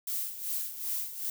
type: noise with tremolo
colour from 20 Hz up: violet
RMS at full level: -32 dBFS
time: 0.07-1.3 s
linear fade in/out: 2 ms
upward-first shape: sine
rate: 2.6 Hz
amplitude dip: 70%
effects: none